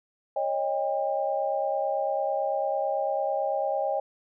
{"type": "tone cluster", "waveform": "sine", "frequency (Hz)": [551, 620, 800], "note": ["C#5", "D#5", "G5"], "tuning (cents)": [-11, -6, 35], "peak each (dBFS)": -29, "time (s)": [0.36, 4], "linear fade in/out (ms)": 5, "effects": []}